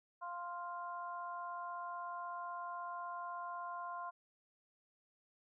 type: harmonic tone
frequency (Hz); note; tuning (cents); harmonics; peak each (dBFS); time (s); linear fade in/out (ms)
349.1; F4; -1; 2 / 3 / 4; -47 / -43 / -51; 0.21-4.11; 20
effects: none

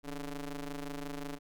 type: ring-modulated tone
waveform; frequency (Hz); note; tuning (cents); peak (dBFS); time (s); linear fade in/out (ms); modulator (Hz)
sawtooth; 145.8; D3; -12; -31; 0.03-1.39; 50; 133
effects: none

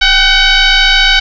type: tone with frequency modulation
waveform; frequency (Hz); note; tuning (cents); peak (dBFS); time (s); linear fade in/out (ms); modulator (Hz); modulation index
sine; 784; G5; 0; -5; 0.01-1.2; 10; 757; 5
effects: none

